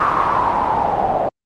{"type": "noise with low-pass filter sweep", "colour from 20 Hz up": "white", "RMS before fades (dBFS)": -17, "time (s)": [0, 1.29], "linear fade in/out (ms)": 5, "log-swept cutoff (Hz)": [1200, 680], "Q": 6.6, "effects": ["Opus 32 kbps"]}